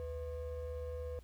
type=ring-modulated tone; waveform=triangle; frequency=286.6 Hz; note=D4; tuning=42 cents flat; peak=-34 dBFS; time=0-1.19 s; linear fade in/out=0 ms; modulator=210 Hz; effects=added 60 Hz sine -55 dBFS peak until 1.23 s + pink hiss -68 dBFS RMS until 1.23 s